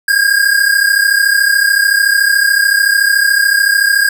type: tone pair together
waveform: square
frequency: 1604 / 1637.7 Hz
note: G6 / G#6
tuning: +39 / -25 cents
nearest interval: unison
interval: 36 cents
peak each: -12 dBFS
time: 0.08-4.09 s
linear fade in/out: 5 ms
effects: none